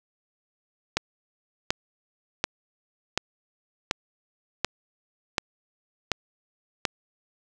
click train, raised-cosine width 0.2 ms, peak -5 dBFS, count 9, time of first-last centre 0.97-6.852 s, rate 1.36 Hz, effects none

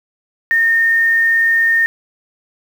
sine tone with quantisation, 1829 Hz, A#6, 33 cents flat, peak -10 dBFS, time 0.51-1.86 s, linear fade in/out 0 ms, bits 6, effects none

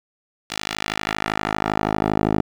10% pulse tone with band-pass filter sweep, 52.6 Hz, G#1, 23 cents sharp, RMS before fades -23 dBFS, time 0.5-2.41 s, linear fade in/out 5 ms, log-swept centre 4200 to 410 Hz, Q 0.85, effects none

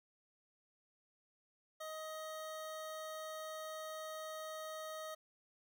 25% pulse tone, 628 Hz, D#5, 16 cents sharp, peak -40 dBFS, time 1.8-5.15 s, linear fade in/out 10 ms, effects none

